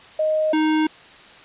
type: tone pair in turn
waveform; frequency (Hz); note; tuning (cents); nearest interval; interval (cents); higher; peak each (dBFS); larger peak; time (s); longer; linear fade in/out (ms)
sine / square; 622 / 311; D#5 / D#4; -1 / -1; octave; 1200; first; -17; neither; 0.19-0.53 / 0.53-0.87; neither; 5
effects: white hiss -45 dBFS RMS until 1.44 s + resampled to 8000 Hz

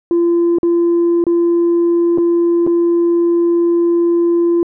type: tone with dropouts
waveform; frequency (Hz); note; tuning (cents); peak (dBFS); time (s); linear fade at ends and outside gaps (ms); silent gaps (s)
sine; 342.2; F4; -35; -8; 0.11-4.63; 1; 0.585-0.631 / 1.24-1.267 / 2.176-2.183 / 2.666-2.673
effects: tanh soft clip ceiling -8 dBFS

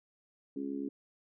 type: harmonic tone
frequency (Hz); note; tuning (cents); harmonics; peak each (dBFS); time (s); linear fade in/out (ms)
69.3; C#2; 0; 3 / 4 / 5 / 6; -44 / -36 / -44 / -44; 0.56-0.89; 5
effects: none

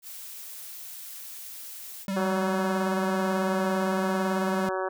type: noise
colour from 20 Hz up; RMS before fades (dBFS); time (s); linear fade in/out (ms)
blue; -41; 0.02-2.07; 50
type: tone with vibrato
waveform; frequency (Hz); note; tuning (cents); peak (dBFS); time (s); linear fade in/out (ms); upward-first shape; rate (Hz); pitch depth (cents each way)
square; 194.1; G3; -17; -28; 2.08-4.69; 2; sine; 18; 40
type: harmonic tone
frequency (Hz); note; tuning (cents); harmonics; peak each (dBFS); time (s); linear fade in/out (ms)
187.9; F#3; +27; 2 / 3 / 4 / 5 / 6 / 7 / 8 / 9; -31 / -32 / -35 / -36 / -36 / -40 / -39 / -41; 2.16-4.89; 10
effects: none

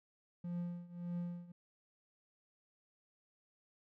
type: tone with tremolo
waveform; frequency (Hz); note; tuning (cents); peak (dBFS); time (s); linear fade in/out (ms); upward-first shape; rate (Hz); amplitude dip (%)
triangle; 174.4; F3; -2; -34; 0.44-1.52; 5; triangle; 1.7; 90
effects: none

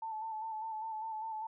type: tone with vibrato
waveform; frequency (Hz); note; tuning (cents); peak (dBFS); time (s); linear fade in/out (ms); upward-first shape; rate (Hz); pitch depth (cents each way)
sine; 880; A5; 0; -37; 0.02-1.47; 5; square; 5; 28
effects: none

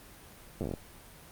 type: slowing click train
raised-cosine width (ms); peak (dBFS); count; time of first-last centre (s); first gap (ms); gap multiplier
2; -21; 9; 0.61-0.738; 9; 1.16
effects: pink hiss -52 dBFS RMS until 1.31 s + Opus 32 kbps

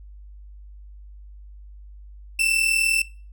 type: tone pair together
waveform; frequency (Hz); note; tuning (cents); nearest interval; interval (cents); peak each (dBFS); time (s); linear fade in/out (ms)
40% pulse; 2637 / 2677; E7 / E7; 0 / +26; unison; 26; -23 / -18; 2.39-3.02; 5
effects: noise-tail reverb RT60 0.4 s tail -22 dB re dry + added 50 Hz sine -40 dBFS peak until 3.32 s

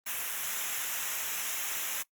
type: noise with comb filter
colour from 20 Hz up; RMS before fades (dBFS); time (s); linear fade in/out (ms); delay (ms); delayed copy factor
white; -34; 0.06-2.03; 10; 0.22; -0.75
effects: noise-tail reverb RT60 0.1 s tail -21 dB re dry + Opus 32 kbps

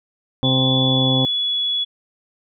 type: harmonic tone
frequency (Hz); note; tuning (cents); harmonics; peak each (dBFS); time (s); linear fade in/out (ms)
130.81; C3; 0; 1 / 2 / 3 / 4 / 5 / 6 / 7 / 8; -19 / -20 / -32 / -25 / -39 / -30 / -37 / -36; 0.43-1.25; 0
type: tone with pitch glide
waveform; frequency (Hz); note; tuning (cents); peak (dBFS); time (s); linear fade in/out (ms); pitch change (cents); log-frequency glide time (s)
sine; 3438 to 3391; A7 to G#7; -41 to +35; -18; 0.43-1.85; 20; -24; 0.8-1.56
effects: none

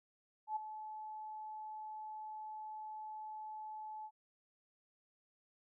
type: tone with ADSR envelope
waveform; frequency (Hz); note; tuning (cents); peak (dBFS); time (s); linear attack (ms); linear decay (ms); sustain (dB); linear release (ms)
sine; 862; A5; -36; -33; 0.47-4.11; 92; 10; -11; 59
effects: none

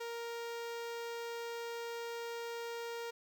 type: tone with notch filter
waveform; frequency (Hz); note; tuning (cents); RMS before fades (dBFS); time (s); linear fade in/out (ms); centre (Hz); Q
sawtooth; 467.2; A#4; +4; -42; 0-3.11; 10; 10000; 1.4
effects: none

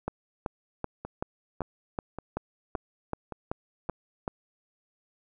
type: two click trains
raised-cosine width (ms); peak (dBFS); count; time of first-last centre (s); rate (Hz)
1; -16 / -22; 12 / 6; 0.08-4.278 / 1.05-3.891; 2.62 / 1.76
effects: none

